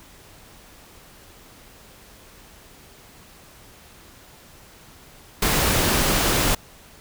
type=noise; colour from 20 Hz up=pink; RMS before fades=-20 dBFS; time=5.42-6.55 s; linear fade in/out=5 ms; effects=pink hiss -48 dBFS RMS until 7 s